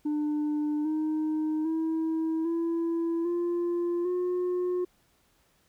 sine tone with pitch steps, 299 / 310.3 / 321.9 / 334.1 / 346.6 / 359.7 Hz, D4 / D#4 / E4 / E4 / F4 / F#4, +31 / -5 / -41 / +23 / -13 / -49 cents, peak -23 dBFS, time 0.05-4.85 s, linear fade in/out 10 ms, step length 800 ms, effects tanh soft clip ceiling -25 dBFS + pink hiss -67 dBFS RMS until 5.68 s

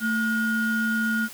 triangle ring-modulated tone, 829 Hz, G#5, 3 cents flat, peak -16 dBFS, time 0-1.29 s, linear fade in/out 50 ms, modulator 606 Hz, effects tanh soft clip ceiling -13 dBFS + white hiss -42 dBFS RMS until 1.33 s

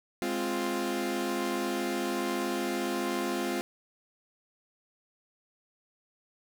sawtooth chord, F minor, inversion first, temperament equal, 207.7 / 261.6 / 349.2 Hz, Ab3 / C4 / F4, 0 / 0 / 0 cents, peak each -32 / -30 / -28 dBFS, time 0.22-3.61 s, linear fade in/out 0 ms, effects none

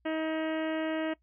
harmonic tone, 316.9 Hz, D#4, 32 cents sharp, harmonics 1 / 2 / 3 / 4 / 5 / 6 / 7 / 8 / 9 / 10, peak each -31 / -34 / -43 / -45 / -44 / -44 / -48 / -50 / -48 / -53 dBFS, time 0.05-1.14 s, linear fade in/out 10 ms, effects noise-tail reverb RT60 0.1 s tail -20 dB re dry + added 60 Hz sine -68 dBFS peak until 1.22 s

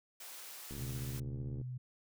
white high-pass noise, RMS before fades -49 dBFS, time 0.2-1.2 s, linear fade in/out 5 ms, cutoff 470 Hz, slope 12 dB/octave
click train, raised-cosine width 3 ms, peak -34 dBFS, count 65, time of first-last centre 0.71-1.614 s, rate 70.8 Hz
sine tone, 125.9 Hz, B2, 34 cents sharp, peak -39 dBFS, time 0.78-1.78 s, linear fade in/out 10 ms
effects none

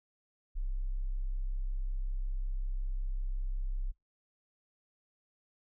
sine tone, 32.7 Hz, C1, in tune, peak -31 dBFS, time 0.55-3.92 s, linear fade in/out 20 ms, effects noise-tail reverb RT60 0.2 s tail -25 dB re dry

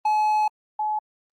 triangle / sine tone pair in turn, 853 / 853 Hz, G#5 / G#5, +46 / +46 cents, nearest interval unison, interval 0 cents, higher neither, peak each -16 / -22 dBFS, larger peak first, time 0.05-0.48 / 0.79-0.99 s, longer first, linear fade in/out 5 ms, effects Opus 32 kbps

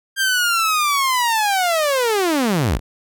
sawtooth linear sweep, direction down, 1600 to 30.87 Hz, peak -12 dBFS, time 0.16-2.8 s, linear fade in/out 50 ms, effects none

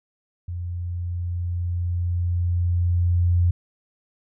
sine tone with level ramp, 87.6 Hz, F2, 6 cents sharp, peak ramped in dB -27 to -15 dBFS, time 0.48-3.51 s, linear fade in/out 5 ms, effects none

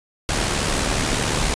pink noise with amplitude modulation, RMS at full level -19 dBFS, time 0.29-1.54 s, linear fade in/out 0 ms, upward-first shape sine, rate 74 Hz, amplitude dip 50%, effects resampled to 22050 Hz

